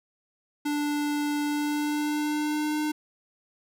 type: tone with pitch glide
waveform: square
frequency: 293.7 to 303 Hz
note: D4 to D#4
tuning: 0 to -46 cents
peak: -26 dBFS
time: 0.65-2.92 s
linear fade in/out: 10 ms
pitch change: +54 cents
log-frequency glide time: 1.45-2.8 s
effects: none